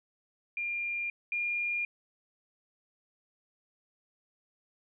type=tone pair in turn; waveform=sine; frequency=2400 / 2413 Hz; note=D7 / D7; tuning=+37 / +46 cents; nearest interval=unison; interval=9 cents; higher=second; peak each=-31 / -29 dBFS; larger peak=second; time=0.57-1.1 / 1.32-1.85 s; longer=neither; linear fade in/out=2 ms; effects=none